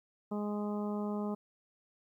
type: harmonic tone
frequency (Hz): 207.7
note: G#3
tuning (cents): 0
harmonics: 1 / 2 / 3 / 4 / 5 / 6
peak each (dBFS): -34 / -40 / -44 / -46 / -48 / -50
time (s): 0.31-1.35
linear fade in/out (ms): 10
effects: 12-bit